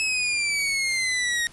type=exponential sweep; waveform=sawtooth; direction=down; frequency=2600 to 1864.7 Hz; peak=-19 dBFS; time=0-1.47 s; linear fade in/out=0 ms; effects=pink hiss -49 dBFS RMS until 1.52 s + resampled to 24000 Hz